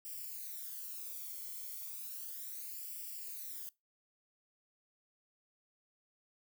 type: noise with flanger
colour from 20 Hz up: violet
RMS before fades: -45 dBFS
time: 0.05-3.69 s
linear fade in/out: 0 ms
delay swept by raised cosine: 0.38 to 0.93 ms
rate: 0.34 Hz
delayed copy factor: +0.75
effects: noise-tail reverb RT60 0.2 s tail -21 dB re dry